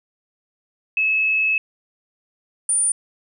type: tone pair in turn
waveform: sine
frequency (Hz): 2590 / 9264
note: E7 / D9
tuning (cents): -31 / -25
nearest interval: octave + minor seventh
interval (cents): 2206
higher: second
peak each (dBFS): -16 / -16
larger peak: neither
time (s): 0.97-1.58 / 2.69-2.92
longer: first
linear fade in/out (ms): 2
effects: none